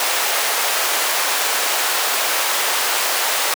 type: high-pass noise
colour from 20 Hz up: pink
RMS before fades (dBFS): -19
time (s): 0-3.54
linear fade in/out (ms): 2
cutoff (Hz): 620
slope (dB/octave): 12
effects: high-pass 400 Hz 12 dB/octave